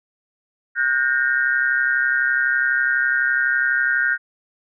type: tone cluster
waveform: sine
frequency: 1447 / 1579 / 1838 Hz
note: F#6 / G6 / A#6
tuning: -39 / +12 / -25 cents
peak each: -20 / -20 / -23 dBFS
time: 0.75-4.18 s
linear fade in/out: 50 ms
effects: none